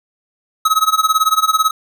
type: tone with tremolo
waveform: square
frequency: 1280 Hz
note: D#6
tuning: 49 cents sharp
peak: -9 dBFS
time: 0.65-1.71 s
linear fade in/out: 5 ms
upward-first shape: sine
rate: 18 Hz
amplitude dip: 90%
effects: none